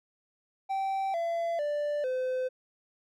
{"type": "tone with pitch steps", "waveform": "triangle", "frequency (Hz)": [776, 675.5, 588.1, 512], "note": ["G5", "E5", "D5", "C5"], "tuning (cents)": [-18, 42, 2, -38], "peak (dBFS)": -26, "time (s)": [0.69, 2.49], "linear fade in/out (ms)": 20, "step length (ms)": 450, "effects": []}